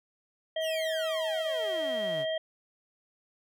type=harmonic tone; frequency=639 Hz; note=D#5; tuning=46 cents sharp; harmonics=1 / 3 / 5; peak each=-29 / -40 / -37 dBFS; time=0.56-2.38 s; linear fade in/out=5 ms
type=exponential sweep; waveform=sawtooth; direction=down; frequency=3208 to 130.9 Hz; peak=-35 dBFS; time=0.6-2.26 s; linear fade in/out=50 ms
effects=none